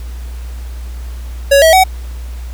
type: tone with pitch steps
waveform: square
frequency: 558 / 645 / 753 Hz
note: C#5 / E5 / F#5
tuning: +11 / -38 / +30 cents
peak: -5 dBFS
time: 1.51-1.84 s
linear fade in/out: 10 ms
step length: 110 ms
effects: added 60 Hz sine -22 dBFS peak until 2.53 s + pink hiss -40 dBFS RMS until 2.53 s